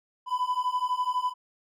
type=beating tone pair; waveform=triangle; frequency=993 / 1005 Hz; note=B5 / B5; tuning=+9 / +30 cents; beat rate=12 Hz; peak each=-27 / -26 dBFS; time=0.26-1.34 s; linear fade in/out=50 ms; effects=none